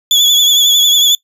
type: tone with vibrato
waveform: 35% pulse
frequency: 3418 Hz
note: G#7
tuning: 49 cents sharp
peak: -5 dBFS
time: 0.11-1.15 s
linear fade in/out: 2 ms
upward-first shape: triangle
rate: 11 Hz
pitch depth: 61 cents each way
effects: noise-tail reverb RT60 0.1 s tail -21 dB re dry + resampled to 32000 Hz